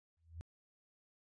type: tone with exponential growth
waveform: sine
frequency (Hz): 82.4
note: E2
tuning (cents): 0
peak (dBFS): -40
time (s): 0.17-0.41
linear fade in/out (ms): 0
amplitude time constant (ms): 51
effects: resampled to 22050 Hz